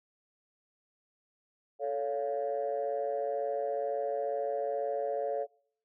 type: chord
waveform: sine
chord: A augmented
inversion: none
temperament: equal with one note detuned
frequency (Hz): 440 / 562.1 / 698.5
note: A4 / C#5 / E#5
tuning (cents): 0 / +24 / 0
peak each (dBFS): -34 / -32 / -35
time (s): 1.79-5.47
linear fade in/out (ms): 50
effects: noise-tail reverb RT60 0.6 s tail -24 dB re dry + tanh soft clip ceiling -23 dBFS